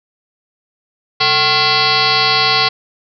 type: tone with frequency modulation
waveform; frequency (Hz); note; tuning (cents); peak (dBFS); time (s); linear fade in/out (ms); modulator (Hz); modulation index
sine; 2671; E7; +22; -10; 1.2-2.69; 10; 318; 6.6
effects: none